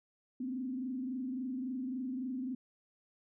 sine tone with frequency modulation, 256.6 Hz, C4, 34 cents flat, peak -35 dBFS, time 0.4-2.55 s, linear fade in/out 5 ms, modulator 23.6 Hz, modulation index 0.72, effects none

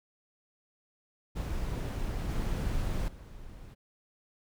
brown noise with level steps, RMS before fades -33 / -31 / -47 dBFS, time 1.35-3.75 s, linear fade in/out 20 ms, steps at 2.29 / 3.08 s, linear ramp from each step 2 ms, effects none

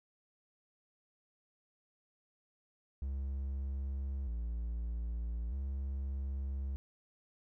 triangle tone with vibrato, 62.6 Hz, B1, 24 cents sharp, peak -33 dBFS, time 3.02-6.76 s, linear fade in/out 0 ms, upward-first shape square, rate 0.4 Hz, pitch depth 140 cents each way, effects none

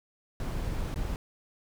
brown noise with dropouts, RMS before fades -32 dBFS, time 0.4-1.16 s, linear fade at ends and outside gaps 1 ms, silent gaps 0.943-0.959 s, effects none

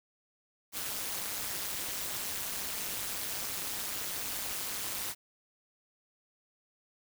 white noise with amplitude modulation, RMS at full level -33 dBFS, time 0.72-5.15 s, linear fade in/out 50 ms, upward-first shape sine, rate 205 Hz, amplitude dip 85%, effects none

